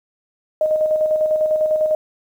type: tone with tremolo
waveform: sine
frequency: 620 Hz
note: D#5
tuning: 6 cents flat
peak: -13 dBFS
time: 0.61-1.95 s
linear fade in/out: 2 ms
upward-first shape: square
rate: 10 Hz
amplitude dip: 40%
effects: 8-bit